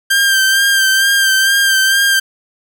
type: tone with vibrato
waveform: sawtooth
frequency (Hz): 1581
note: G6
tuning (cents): +14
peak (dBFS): -6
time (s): 0.1-2.2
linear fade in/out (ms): 10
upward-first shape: sine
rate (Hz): 2.2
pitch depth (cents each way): 32
effects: none